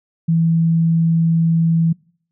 sine tone, 164.81 Hz, E3, in tune, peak -12 dBFS, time 0.28-1.93 s, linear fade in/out 10 ms, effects noise-tail reverb RT60 0.6 s tail -26 dB re dry

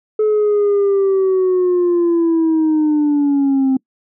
sine linear sweep, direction down, 431.1 to 261.6 Hz, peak -9 dBFS, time 0.19-3.77 s, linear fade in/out 5 ms, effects noise-tail reverb RT60 0.1 s tail -26 dB re dry + tanh soft clip ceiling -10 dBFS

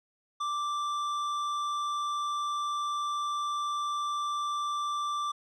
triangle tone with tanh clipping, 1174.7 Hz, D6, in tune, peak -31 dBFS, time 0.4-5.32 s, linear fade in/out 10 ms, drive 15 dB, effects none

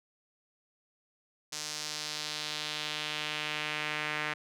sawtooth tone with band-pass filter sweep, 151.5 Hz, D#3, 46 cents flat, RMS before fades -36 dBFS, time 1.52-4.34 s, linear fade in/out 10 ms, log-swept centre 5900 to 2000 Hz, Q 1.8, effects none

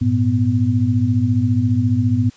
sine tone cluster, 100.6 / 115.2 / 248.4 Hz, G2 / A#2 / B3, +45 / -20 / +10 cents, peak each -18 dBFS, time 0.01-2.3 s, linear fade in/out 10 ms, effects white hiss -49 dBFS RMS until 2.36 s + resampled to 16000 Hz

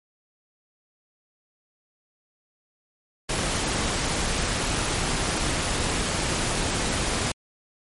pink noise with amplitude modulation, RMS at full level -24 dBFS, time 3.29-7.32 s, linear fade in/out 5 ms, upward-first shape sine, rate 202 Hz, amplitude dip 30%, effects MP3 48 kbps

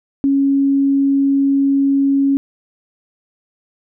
sine tone, 276.1 Hz, C#4, 7 cents flat, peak -11 dBFS, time 0.24-2.37 s, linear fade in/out 0 ms, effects none

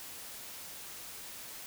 silence, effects white hiss -46 dBFS RMS until 1.66 s

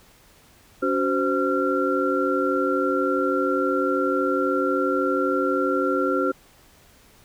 sine tone cluster, 282 / 374.4 / 518 / 1372 Hz, C#4 / F#4 / C5 / F6, +30 / +20 / -17 / -31 cents, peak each -25 dBFS, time 0.82-6.32 s, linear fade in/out 10 ms, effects pink hiss -54 dBFS RMS until 7.24 s

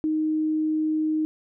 sine tone, 311.1 Hz, D#4, in tune, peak -21 dBFS, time 0.04-1.25 s, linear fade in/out 0 ms, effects none

